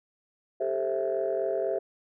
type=chord; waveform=sine; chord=A minor seventh; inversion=third; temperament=just; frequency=396 / 440 / 528 / 660 Hz; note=G4 / A4 / C5 / E5; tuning=+18 / 0 / +16 / +2 cents; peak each=-30 / -33 / -31 / -29 dBFS; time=0.6-1.79 s; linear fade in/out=10 ms; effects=tanh soft clip ceiling -18 dBFS